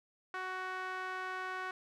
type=tone with band-pass filter; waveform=sawtooth; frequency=372.2 Hz; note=F#4; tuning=10 cents sharp; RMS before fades=-40 dBFS; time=0.34-1.71 s; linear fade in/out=2 ms; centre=1400 Hz; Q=2.2; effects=none